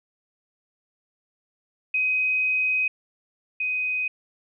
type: tone pair in turn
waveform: sine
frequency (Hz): 2518 / 2507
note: D#7 / D#7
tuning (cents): +20 / +12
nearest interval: unison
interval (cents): 8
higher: first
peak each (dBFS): -20 / -23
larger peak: first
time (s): 1.94-2.88 / 3.6-4.08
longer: first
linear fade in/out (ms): 5
effects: none